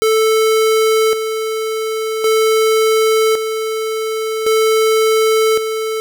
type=tone with tremolo; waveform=square; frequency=440 Hz; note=A4; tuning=in tune; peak=-11 dBFS; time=0.02-6 s; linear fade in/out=0 ms; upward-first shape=square; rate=0.45 Hz; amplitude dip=55%; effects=none